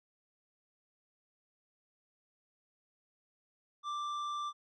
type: tone with tanh clipping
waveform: sine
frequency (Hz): 1178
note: D6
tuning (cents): +5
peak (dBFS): -37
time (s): 3.83-4.53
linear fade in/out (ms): 50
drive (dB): 12
effects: low-pass 6000 Hz 12 dB/octave